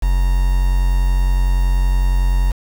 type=tone with quantisation; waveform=triangle; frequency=45.36 Hz; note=F#1; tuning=34 cents flat; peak=-10 dBFS; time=0.02-2.52 s; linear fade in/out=10 ms; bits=5; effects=none